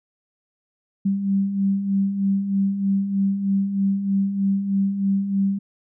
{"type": "beating tone pair", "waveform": "sine", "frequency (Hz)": [193.8, 197], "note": ["G3", "G3"], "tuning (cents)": [-20, 9], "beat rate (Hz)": 3.2, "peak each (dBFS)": [-27, -19], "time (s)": [1.05, 5.59], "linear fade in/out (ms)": 10, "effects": []}